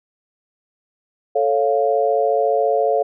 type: chord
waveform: sine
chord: A augmented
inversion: none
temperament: equal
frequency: 440 / 554.4 / 698.5 Hz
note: A4 / C#5 / E#5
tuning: 0 / 0 / 0 cents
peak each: -19 dBFS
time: 1.35-3.03 s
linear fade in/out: 10 ms
effects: none